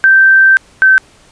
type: tone pair in turn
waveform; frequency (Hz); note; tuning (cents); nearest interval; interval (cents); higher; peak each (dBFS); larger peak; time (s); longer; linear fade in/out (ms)
sine; 1560 / 1542.1; G6 / G6; -9 / -29; unison; 20; first; -3; neither; 0.04-0.57 / 0.82-0.98; first; 0
effects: pink hiss -45 dBFS RMS until 1.31 s + resampled to 22050 Hz